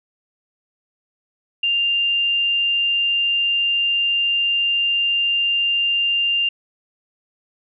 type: tone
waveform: sine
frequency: 2794 Hz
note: F7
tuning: in tune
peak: -16 dBFS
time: 1.63-6.49 s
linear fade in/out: 5 ms
effects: none